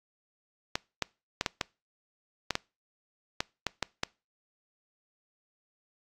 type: clicks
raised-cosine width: 0.2 ms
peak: -10 dBFS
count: 11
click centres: 0.755 / 1.023 / 1.411 / 1.462 / 1.612 / 2.507 / 2.554 / 3.405 / 3.667 / 3.827 / 4.034 s
effects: noise-tail reverb RT60 0.3 s tail -25 dB re dry + AAC 48 kbps